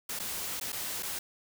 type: noise with dropouts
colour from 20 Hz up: white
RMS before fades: -36 dBFS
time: 0.09-1.19 s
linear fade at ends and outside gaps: 5 ms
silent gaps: 0.191-0.197 / 0.599-0.611 / 0.721-0.727 / 1.026-1.03 s
effects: none